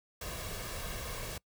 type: noise with comb filter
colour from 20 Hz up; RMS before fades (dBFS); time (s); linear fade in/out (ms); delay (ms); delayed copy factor
pink; -40; 0.21-1.38; 5; 1.8; +0.55
effects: noise-tail reverb RT60 0.1 s tail -24 dB re dry